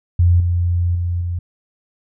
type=tone with level steps; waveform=sine; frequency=87.31 Hz; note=F2; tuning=in tune; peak=-9 / -14 / -17 / -19 dBFS; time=0.19-1.39 s; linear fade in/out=5 ms; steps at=0.4 / 0.95 / 1.21 s; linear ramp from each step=2 ms; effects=none